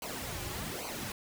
pink noise with flanger, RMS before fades -39 dBFS, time 0.02-1.12 s, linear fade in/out 2 ms, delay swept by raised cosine 0.56 to 4.46 ms, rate 1.2 Hz, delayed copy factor -0.8, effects none

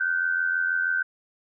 sine tone pair together, 1450.7 / 1537 Hz, F#6 / G6, -35 / -35 cents, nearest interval minor second, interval 100 cents, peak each -28 / -23 dBFS, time 0-1.03 s, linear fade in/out 10 ms, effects none

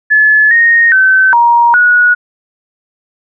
sine tone with pitch steps, 1720 / 1858 / 1533 / 944 / 1459 Hz, A6 / A#6 / G6 / A#5 / F#6, -40 / -6 / -39 / +22 / -25 cents, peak -4 dBFS, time 0.1-2.15 s, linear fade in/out 20 ms, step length 410 ms, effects none

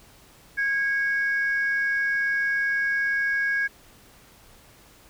sine tone pair together, 1643.7 / 2217 Hz, G#6 / C#7, -18 / 0 cents, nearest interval perfect fourth, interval 518 cents, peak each -21 / -31 dBFS, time 0.57-3.68 s, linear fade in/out 20 ms, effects tanh soft clip ceiling -16 dBFS + pink hiss -53 dBFS RMS until 5.09 s

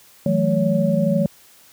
sine tone cluster, 163.1 / 185.2 / 217.4 / 563 Hz, E3 / F#3 / A3 / C#5, -18 / +2 / -21 / +27 cents, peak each -21 dBFS, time 0.26-1.26 s, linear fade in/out 2 ms, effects white hiss -50 dBFS RMS until 1.72 s + high-pass 60 Hz 12 dB/octave

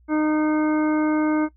harmonic tone, 306.8 Hz, D#4, 24 cents flat, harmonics 1 / 2 / 3 / 4 / 5 / 7, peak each -18 / -29 / -31 / -33 / -34 / -37 dBFS, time 0.08-1.49 s, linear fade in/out 50 ms, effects noise-tail reverb RT60 0.1 s tail -20 dB re dry + added 60 Hz sine -52 dBFS peak until 1.56 s

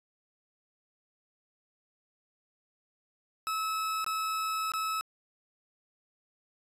40% pulse tone with dropouts, 1297 Hz, E6, 28 cents flat, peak -29 dBFS, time 3.47-5.01 s, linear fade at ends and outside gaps 0 ms, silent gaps 4.044-4.064 / 4.719-4.737 s, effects resampled to 32000 Hz

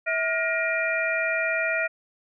sine tone cluster, 649 / 1421 / 1885 / 2400 Hz, E5 / F6 / A#6 / D7, -27 / +30 / +19 / +37 cents, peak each -28 dBFS, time 0.06-1.88 s, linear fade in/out 20 ms, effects none

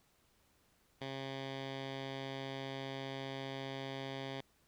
10% pulse tone with low-pass filter, 135 Hz, C#3, 45 cents flat, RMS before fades -43 dBFS, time 1.01-4.41 s, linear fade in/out 5 ms, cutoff 3600 Hz, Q 2.3, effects pink hiss -72 dBFS RMS until 4.67 s

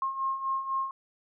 sine beating tone pair, 1069 / 1073 Hz, C6 / C6, +37 / +43 cents, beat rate 4 Hz, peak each -35 / -29 dBFS, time 0.02-0.91 s, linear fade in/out 2 ms, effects none

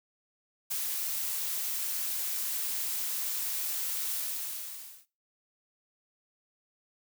blue noise with ADSR envelope, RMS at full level -31 dBFS, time 0.7-5.06 s, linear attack 15 ms, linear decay 13 ms, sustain -2 dB, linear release 910 ms, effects noise-tail reverb RT60 0.3 s tail -19 dB re dry

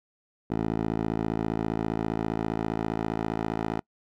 10% pulse tone with band-pass filter sweep, 55 Hz, A1, in tune, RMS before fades -29 dBFS, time 0.5-3.8 s, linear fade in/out 10 ms, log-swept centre 370 to 610 Hz, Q 0.75, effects noise-tail reverb RT60 0.1 s tail -25 dB re dry

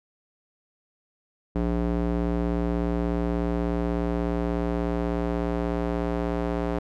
square tone with band-pass filter sweep, 58.27 Hz, A#1, in tune, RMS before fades -26 dBFS, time 1.55-6.79 s, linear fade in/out 5 ms, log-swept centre 300 to 480 Hz, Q 0.81, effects none

